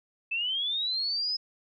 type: linear sweep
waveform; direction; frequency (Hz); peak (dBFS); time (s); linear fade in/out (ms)
sine; up; 2600 to 5130; -27; 0.31-1.37; 10
effects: none